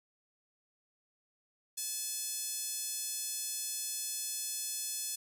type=tone with high-pass filter; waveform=5% pulse; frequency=860 Hz; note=A5; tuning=40 cents flat; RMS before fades=-38 dBFS; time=1.77-5.16 s; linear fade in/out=10 ms; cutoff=5800 Hz; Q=0.6; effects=none